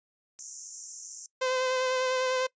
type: high-pass noise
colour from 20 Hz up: white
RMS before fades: -34 dBFS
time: 0.39-1.26 s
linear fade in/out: 0 ms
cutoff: 5700 Hz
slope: 96 dB/octave
type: tone with vibrato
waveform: sawtooth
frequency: 514 Hz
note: C5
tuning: 31 cents flat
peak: -22 dBFS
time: 1.41-2.47 s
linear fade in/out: 10 ms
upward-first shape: sine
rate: 10 Hz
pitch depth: 19 cents each way
effects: noise-tail reverb RT60 0.1 s tail -22 dB re dry + resampled to 16000 Hz